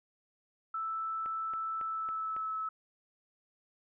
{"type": "tone with pitch glide", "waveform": "sine", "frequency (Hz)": [1318.5, 1299.6], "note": ["E6", "E6"], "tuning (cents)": [0, -25], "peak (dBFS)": -33, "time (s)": [0.74, 2.69], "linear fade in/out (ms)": 5, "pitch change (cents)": -25, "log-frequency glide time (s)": [1.82, 2.55]}
{"type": "click train", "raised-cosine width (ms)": 0.5, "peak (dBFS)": -33, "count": 5, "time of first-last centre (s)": [1.26, 2.365], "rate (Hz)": 3.62}
{"effects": []}